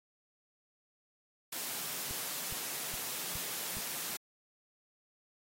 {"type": "high-pass noise", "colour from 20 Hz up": "white", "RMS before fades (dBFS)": -39, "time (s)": [1.52, 4.17], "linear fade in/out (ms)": 5, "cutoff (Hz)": 120, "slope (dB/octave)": 48}
{"type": "click train", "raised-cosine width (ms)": 5, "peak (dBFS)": -35, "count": 5, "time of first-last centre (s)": [2.11, 3.77], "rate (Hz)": 2.41}
{"effects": ["AAC 48 kbps"]}